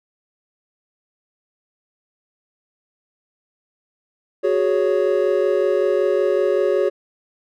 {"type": "chord", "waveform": "triangle", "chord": "F# suspended second", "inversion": "none", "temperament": "equal with one note detuned", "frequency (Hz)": [370, 415.3, 556.9], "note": ["F#4", "G#4", "C#5"], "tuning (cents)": [0, 0, 8], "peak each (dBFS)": -18, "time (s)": [4.43, 6.9], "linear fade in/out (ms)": 20, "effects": []}